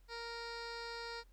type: tone with low-pass filter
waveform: 15% pulse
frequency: 466.2 Hz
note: A#4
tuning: in tune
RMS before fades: -45 dBFS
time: 0.08-1.24 s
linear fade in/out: 50 ms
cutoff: 4700 Hz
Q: 2.5
effects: added 43 Hz sine -60 dBFS peak until 1.32 s + pink hiss -75 dBFS RMS until 1.32 s